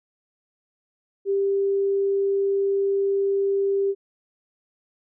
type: tone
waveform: sine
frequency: 394.9 Hz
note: G4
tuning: 13 cents sharp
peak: -19 dBFS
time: 1.25-3.95 s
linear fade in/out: 50 ms
effects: none